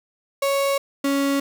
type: tone pair in turn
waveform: 35% pulse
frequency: 554.4 / 278.2 Hz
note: C#5 / C#4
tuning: 0 / +6 cents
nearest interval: octave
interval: 1194 cents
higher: first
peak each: -17 dBFS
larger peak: neither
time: 0.42-0.78 / 1.04-1.4 s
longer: neither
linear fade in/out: 5 ms
effects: 9-bit